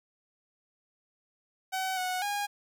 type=tone with pitch steps; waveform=sawtooth; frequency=756 / 736 / 817 Hz; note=F#5 / F#5 / G#5; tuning=+37 / -9 / -29 cents; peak=-26 dBFS; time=1.72-2.47 s; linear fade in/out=20 ms; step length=250 ms; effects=11-bit